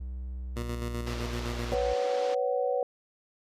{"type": "tone with pitch glide", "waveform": "triangle", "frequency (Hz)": [63, 58.78], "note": ["B1", "A#1"], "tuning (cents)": [35, 15], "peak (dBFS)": -32, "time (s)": [0, 1.94], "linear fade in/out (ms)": 10, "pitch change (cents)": -120, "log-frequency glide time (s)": [0.36, 1.66]}
{"type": "tone with tremolo", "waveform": "15% pulse", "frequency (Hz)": 119.1, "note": "A#2", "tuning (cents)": 38, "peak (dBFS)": -26, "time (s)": [0.56, 1.75], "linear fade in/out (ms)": 10, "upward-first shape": "square", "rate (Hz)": 7.8, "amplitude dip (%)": 45}
{"type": "band-pass noise", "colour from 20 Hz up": "pink", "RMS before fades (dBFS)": -42, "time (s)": [1.06, 2.35], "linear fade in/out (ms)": 10, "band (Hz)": [340, 5800], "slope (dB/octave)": 24}
{"type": "chord", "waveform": "sine", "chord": "B suspended second", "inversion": "none", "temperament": "equal with one note detuned", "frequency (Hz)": [493.9, 554.4, 749.5], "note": ["B4", "C#5", "F#5"], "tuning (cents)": [0, 0, 22], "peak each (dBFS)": [-28, -30, -33], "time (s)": [1.72, 2.83], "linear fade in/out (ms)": 2}
{"effects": ["resampled to 32000 Hz"]}